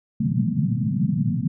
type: band-pass noise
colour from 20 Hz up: pink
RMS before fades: -22 dBFS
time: 0.2-1.48 s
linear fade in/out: 5 ms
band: 110 to 240 Hz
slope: 96 dB/octave
effects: none